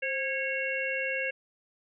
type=harmonic tone with a mistuned harmonic; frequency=548 Hz; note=C#5; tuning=20 cents flat; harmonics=1 / 3 / 4 / 5; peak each=-34 / -34 / -34 / -34 dBFS; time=0.02-1.31 s; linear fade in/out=10 ms; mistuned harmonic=1; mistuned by=-66 cents; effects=none